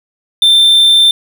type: tone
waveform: triangle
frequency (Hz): 3568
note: A7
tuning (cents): +23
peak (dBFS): -3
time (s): 0.42-1.11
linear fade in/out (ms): 2
effects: none